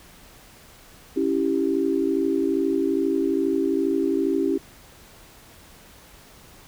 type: chord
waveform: sine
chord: C# diminished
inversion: none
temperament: equal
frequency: 277.2 / 329.6 / 392 Hz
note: C#4 / E4 / G4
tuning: 0 / 0 / 0 cents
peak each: -24 dBFS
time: 1.16-4.58 s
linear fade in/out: 10 ms
effects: pink hiss -49 dBFS RMS until 6.67 s